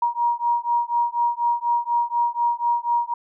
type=beating tone pair; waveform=sine; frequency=947 / 951.1 Hz; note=A#5 / A#5; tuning=+27 / +35 cents; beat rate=4.1 Hz; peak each=-22 dBFS; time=0.02-3.14 s; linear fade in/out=5 ms; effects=none